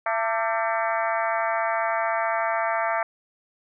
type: harmonic tone with a mistuned harmonic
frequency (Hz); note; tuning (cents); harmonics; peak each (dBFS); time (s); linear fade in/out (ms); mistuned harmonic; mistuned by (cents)
224.5; A3; +35; 3 / 4 / 5 / 6 / 7 / 8 / 9 / 10; -26 / -28 / -30 / -32 / -33 / -34 / -35 / -36; 0.06-3.03; 2; 5; +75
effects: none